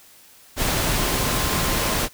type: tone in noise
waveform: sine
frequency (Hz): 1045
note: C6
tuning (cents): -2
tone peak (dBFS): -33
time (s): 0.95-1.98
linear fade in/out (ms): 50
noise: pink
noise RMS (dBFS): -22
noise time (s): 0.56-2.09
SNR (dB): -14
effects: white hiss -50 dBFS RMS until 2.13 s